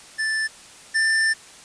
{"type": "tone pair in turn", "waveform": "square", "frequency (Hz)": [1760, 1781.5], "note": ["A6", "A6"], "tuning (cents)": [0, 21], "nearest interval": "unison", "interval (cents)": 21, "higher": "second", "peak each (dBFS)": [-22, -18], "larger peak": "second", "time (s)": [[0.18, 0.48], [0.94, 1.34]], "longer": "second", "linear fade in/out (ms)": 20, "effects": ["white hiss -45 dBFS RMS until 1.64 s", "resampled to 22050 Hz"]}